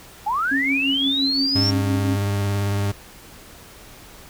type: linear sweep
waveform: sine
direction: up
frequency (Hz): 789 to 5560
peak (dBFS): -19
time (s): 0.26-1.71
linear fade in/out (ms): 10
type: tone with tremolo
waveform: sine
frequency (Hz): 273.4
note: C#4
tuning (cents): -24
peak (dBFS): -19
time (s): 0.51-2.16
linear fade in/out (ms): 10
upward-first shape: triangle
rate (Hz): 5.8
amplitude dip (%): 70
type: tone with vibrato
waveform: 40% pulse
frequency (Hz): 100.5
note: G2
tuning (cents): +44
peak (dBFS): -19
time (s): 1.55-2.92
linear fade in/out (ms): 10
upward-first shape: square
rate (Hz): 18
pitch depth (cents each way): 16
effects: pink hiss -44 dBFS RMS until 4.29 s